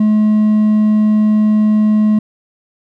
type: tone with hard clipping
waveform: triangle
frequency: 213.4 Hz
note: G#3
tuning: 47 cents sharp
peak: -9 dBFS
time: 0-2.19 s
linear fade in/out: 5 ms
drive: 5 dB
effects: none

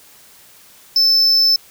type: tone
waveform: triangle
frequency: 5274 Hz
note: E8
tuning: in tune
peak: -9 dBFS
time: 0.96-1.56 s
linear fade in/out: 2 ms
effects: white hiss -46 dBFS RMS until 1.7 s

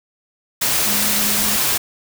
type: tone in noise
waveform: sine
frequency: 208 Hz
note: G#3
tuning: 3 cents sharp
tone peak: -27 dBFS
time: 0.86-1.57 s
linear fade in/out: 10 ms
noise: white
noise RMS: -18 dBFS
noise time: 0.61-1.78 s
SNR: -12 dB
effects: none

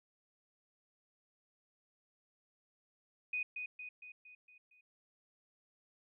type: tone with echo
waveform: sine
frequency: 2489 Hz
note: D#7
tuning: in tune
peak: -34 dBFS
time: 3.33-3.43 s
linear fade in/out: 5 ms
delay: 230 ms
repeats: 6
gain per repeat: -5 dB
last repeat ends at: 4.81 s
effects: none

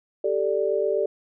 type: chord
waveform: sine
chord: G suspended second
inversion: none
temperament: equal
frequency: 392 / 440 / 587.3 Hz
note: G4 / A4 / D5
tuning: 0 / 0 / 0 cents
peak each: -25 dBFS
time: 0.24-1.06 s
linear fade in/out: 5 ms
effects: none

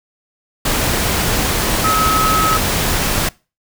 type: tone in noise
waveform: sine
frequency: 1284 Hz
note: E6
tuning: 46 cents flat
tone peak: -14 dBFS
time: 1.84-2.57 s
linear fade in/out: 5 ms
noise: pink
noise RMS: -17 dBFS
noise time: 0.65-3.29 s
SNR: 0 dB
effects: noise-tail reverb RT60 0.3 s tail -23 dB re dry

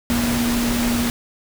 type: tone in noise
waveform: sine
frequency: 238.4 Hz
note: A#3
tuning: 39 cents sharp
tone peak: -19 dBFS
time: 0.1-1.1 s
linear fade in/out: 0 ms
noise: pink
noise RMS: -24 dBFS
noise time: 0.1-1.1 s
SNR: +2 dB
effects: none

